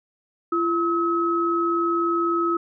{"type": "tone pair together", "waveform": "sine", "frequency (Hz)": [340, 1283.7], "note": ["F4", "E6"], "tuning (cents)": [-46, -46], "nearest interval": "octave + major seventh", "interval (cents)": 2300, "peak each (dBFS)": -22, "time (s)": [0.52, 2.57], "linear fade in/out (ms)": 5, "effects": []}